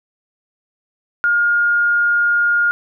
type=tone; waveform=sine; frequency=1420 Hz; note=F6; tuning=28 cents sharp; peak=-12 dBFS; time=1.24-2.71 s; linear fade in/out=0 ms; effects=none